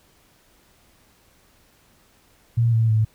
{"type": "tone with pitch steps", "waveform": "sine", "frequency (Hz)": [116.54, 112.96, 109.49], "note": ["A#2", "A2", "A2"], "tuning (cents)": [0, 46, -8], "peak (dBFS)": -15, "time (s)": [2.57, 3.05], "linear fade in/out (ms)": 10, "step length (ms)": 160, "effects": ["pink hiss -58 dBFS RMS until 3.14 s"]}